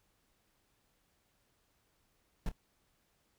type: noise with echo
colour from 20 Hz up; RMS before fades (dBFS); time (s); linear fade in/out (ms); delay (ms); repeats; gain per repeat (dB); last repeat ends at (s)
brown; -33; 2.46-2.49; 2; 27; 1; -13; 2.517
effects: pink hiss -75 dBFS RMS until 3.38 s